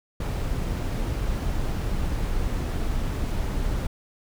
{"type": "noise", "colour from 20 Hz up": "brown", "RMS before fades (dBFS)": -26, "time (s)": [0.2, 3.87], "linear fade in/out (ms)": 5, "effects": []}